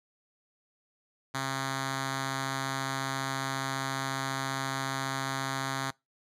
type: tone with notch filter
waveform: 5% pulse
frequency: 134.6 Hz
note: C3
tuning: 49 cents sharp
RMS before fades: -33 dBFS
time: 1.34-5.91 s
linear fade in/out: 10 ms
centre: 470 Hz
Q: 0.9
effects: noise-tail reverb RT60 0.2 s tail -23 dB re dry + low-pass 10000 Hz 12 dB/octave